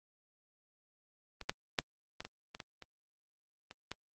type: clicks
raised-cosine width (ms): 0.2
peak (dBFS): -25 / -14 / -11 / -23 / -24 / -27 / -24 / -30 / -29 / -20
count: 10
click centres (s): 1.413 / 1.495 / 1.788 / 2.205 / 2.25 / 2.549 / 2.602 / 2.823 / 3.711 / 3.916
effects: high-pass 60 Hz 12 dB/octave + Opus 32 kbps